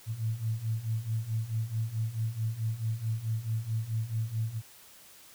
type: beating tone pair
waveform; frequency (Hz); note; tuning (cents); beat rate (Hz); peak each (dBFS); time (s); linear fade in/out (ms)
sine; 109.1 / 113.7; A2 / A#2; -14 / -43; 4.6; -34 / -31; 0.06-4.62; 50
effects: white hiss -54 dBFS RMS until 5.34 s